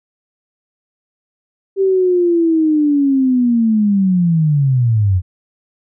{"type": "linear sweep", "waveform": "sine", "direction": "down", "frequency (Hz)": [392, 87.31], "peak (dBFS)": -10, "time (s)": [1.76, 5.22], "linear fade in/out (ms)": 50, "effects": []}